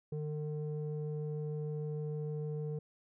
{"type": "tone with low-pass filter", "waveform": "square", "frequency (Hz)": 151.1, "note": "D3", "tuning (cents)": 50, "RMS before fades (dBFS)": -38, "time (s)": [0.12, 2.79], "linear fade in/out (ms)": 5, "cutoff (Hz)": 380, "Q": 4.6, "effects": []}